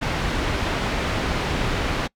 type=low-pass noise; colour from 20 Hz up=pink; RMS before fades=-24 dBFS; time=0.01-2.08 s; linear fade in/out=20 ms; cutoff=3500 Hz; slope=12 dB/octave; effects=noise-tail reverb RT60 0.1 s tail -25 dB re dry